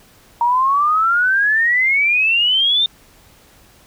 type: exponential sweep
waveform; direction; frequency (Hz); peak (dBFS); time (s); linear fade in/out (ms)
sine; up; 932.3 to 3652; -12; 0.41-2.86; 2
effects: pink hiss -49 dBFS RMS until 3.86 s